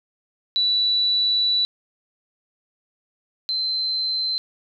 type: tone pair in turn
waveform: sine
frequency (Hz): 3951 / 4090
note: B7 / C8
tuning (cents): 0 / -40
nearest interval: minor second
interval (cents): 60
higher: second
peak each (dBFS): -17 / -21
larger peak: first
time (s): 0.56-1.65 / 3.49-4.38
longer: first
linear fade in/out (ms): 0
effects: none